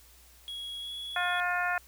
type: tone with pitch glide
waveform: triangle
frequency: 3322 to 3366 Hz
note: G#7 to G#7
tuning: 0 to +23 cents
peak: -35 dBFS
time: 0.48-1.4 s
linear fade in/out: 0 ms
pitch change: +23 cents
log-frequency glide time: 0.79-0.92 s
type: harmonic tone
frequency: 355.8 Hz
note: F4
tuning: 32 cents sharp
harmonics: 2 / 3 / 4 / 5 / 6 / 7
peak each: -32 / -37 / -31 / -33 / -43 / -39 dBFS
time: 1.16-1.78 s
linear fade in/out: 2 ms
effects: added 60 Hz sine -58 dBFS peak until 1.87 s + white hiss -58 dBFS RMS until 1.87 s